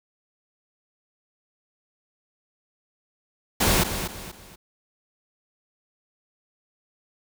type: noise with echo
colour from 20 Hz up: pink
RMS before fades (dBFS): -20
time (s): 3.6-3.84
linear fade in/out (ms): 10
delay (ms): 240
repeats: 3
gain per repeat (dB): -9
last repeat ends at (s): 4.56
effects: none